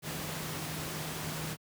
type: tone in noise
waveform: sine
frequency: 155.9 Hz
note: D#3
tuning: 4 cents sharp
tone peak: -40 dBFS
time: 0.02-1.57 s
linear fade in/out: 50 ms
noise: pink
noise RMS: -38 dBFS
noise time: 0.02-1.57 s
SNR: -5 dB
effects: high-pass 100 Hz 12 dB/octave